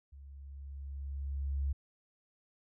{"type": "tone with level ramp", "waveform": "sine", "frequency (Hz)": 69.3, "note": "C#2", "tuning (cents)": 0, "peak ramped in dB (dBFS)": [-49, -29], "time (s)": [0.12, 1.73], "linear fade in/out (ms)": 10, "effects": []}